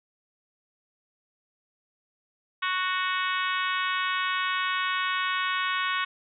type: harmonic tone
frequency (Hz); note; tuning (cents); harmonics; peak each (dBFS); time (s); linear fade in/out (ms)
370; F#4; 0; 3 / 4 / 5 / 6 / 7 / 8 / 9 / 10; -29 / -31 / -33 / -35 / -36 / -37 / -38 / -39; 2.62-6.05; 10
effects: none